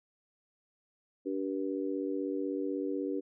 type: harmonic tone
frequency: 96.1 Hz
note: G2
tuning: 34 cents flat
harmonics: 3 / 4 / 5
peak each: -34 / -36 / -38 dBFS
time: 1.25-3.21 s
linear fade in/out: 20 ms
effects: none